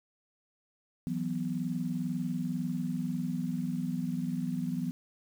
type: chord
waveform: sine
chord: E suspended second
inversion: none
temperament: equal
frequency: 164.81 / 185 / 246.9 Hz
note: E3 / F#3 / B3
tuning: 0 / 0 / 0 cents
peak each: -35 / -35 / -34 dBFS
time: 1.07-4.91 s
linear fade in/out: 0 ms
effects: 9-bit